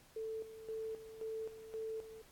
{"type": "tone with tremolo", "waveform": "sine", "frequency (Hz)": 442.8, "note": "A4", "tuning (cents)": 11, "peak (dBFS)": -39, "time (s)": [0.16, 2.22], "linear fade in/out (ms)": 5, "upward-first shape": "square", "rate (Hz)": 1.9, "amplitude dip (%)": 70, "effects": ["pink hiss -64 dBFS RMS until 2.31 s", "AAC 64 kbps"]}